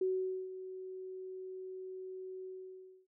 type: tone with ADSR envelope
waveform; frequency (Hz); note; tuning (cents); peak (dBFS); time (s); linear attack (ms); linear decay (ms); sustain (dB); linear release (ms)
sine; 374.2; F#4; +20; -29; 0.01-3.07; 5; 470; -13; 620
effects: none